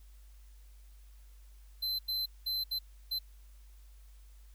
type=tone bursts at uneven times; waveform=square; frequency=4073 Hz; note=C8; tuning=47 cents flat; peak=-32 dBFS; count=5; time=1.82-1.99 / 2.08-2.26 / 2.46-2.64 / 2.71-2.79 / 3.11-3.19 s; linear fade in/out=10 ms; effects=added 50 Hz sine -52 dBFS peak until 4.54 s + white hiss -68 dBFS RMS until 4.54 s